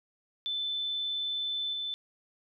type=tone with level steps; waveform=sine; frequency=3521 Hz; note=A7; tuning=in tune; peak=-30 / -32 dBFS; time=0.46-1.94 s; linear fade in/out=0 ms; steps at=1.73 s; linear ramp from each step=5 ms; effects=none